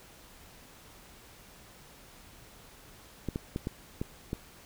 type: clicks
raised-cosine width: 3 ms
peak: -19 dBFS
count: 6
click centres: 3.287 / 3.359 / 3.561 / 3.671 / 4.015 / 4.331 s
effects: pink hiss -54 dBFS RMS until 4.65 s